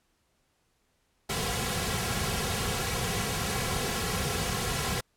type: noise with comb filter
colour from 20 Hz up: pink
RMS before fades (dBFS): -30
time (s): 1.29-5.01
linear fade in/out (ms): 10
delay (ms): 3.3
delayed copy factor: -0.75
effects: pink hiss -72 dBFS RMS until 5.16 s + low-pass 12000 Hz 12 dB/octave